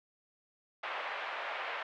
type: band-pass noise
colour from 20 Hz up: pink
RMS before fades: -39 dBFS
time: 0.83-1.83 s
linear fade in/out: 5 ms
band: 620 to 2800 Hz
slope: 24 dB/octave
effects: none